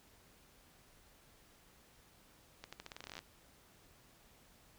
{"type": "accelerating click train", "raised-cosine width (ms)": 0.2, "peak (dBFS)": -29, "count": 16, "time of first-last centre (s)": [2.64, 3.19], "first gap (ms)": 86, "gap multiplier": 0.86, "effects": ["pink hiss -65 dBFS RMS until 4.78 s"]}